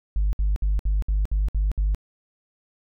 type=tone bursts; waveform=sine; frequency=50.4 Hz; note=G1; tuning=49 cents sharp; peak=-17 dBFS; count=8; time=0.16-1.947 s; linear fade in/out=0 ms; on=170 ms; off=61 ms; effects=tanh soft clip ceiling -16 dBFS